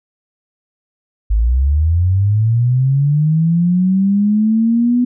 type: linear sweep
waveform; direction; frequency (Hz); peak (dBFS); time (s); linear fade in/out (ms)
sine; up; 50.3 to 248.3; -10; 1.3-5.05; 10
effects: none